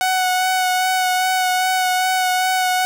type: tone with vibrato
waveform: sawtooth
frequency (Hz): 741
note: F#5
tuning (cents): +2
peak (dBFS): -12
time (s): 0.01-2.85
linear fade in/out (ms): 0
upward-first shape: sine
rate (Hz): 2.5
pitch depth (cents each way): 16
effects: none